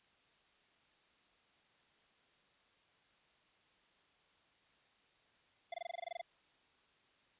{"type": "tone bursts", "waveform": "square", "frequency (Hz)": 692, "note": "F5", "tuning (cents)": -16, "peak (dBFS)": -40, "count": 12, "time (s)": [5.72, 6.214], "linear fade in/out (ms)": 5, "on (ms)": 21, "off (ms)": 22, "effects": ["white hiss -71 dBFS RMS until 7.39 s", "resampled to 8000 Hz"]}